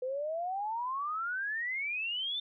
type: exponential sweep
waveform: sine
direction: up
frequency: 498.2 to 3600 Hz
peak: -32 dBFS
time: 0.02-2.4 s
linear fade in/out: 5 ms
effects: none

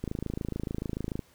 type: click train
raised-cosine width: 3 ms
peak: -19 dBFS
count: 32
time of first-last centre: 0.04-1.192 s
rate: 26.9 Hz
effects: pink hiss -61 dBFS RMS until 1.34 s

